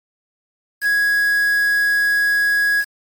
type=tone with quantisation; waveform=triangle; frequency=1661.2 Hz; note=G#6; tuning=in tune; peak=-12 dBFS; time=0.81-2.85 s; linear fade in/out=50 ms; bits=5; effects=MP3 96 kbps